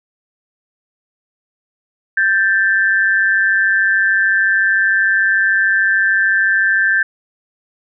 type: tone pair together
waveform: sine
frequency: 1566.5 / 1760 Hz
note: G6 / A6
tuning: -2 / 0 cents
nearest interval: major second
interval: 202 cents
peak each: -13 / -15 dBFS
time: 2.17-7.03 s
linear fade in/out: 5 ms
effects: none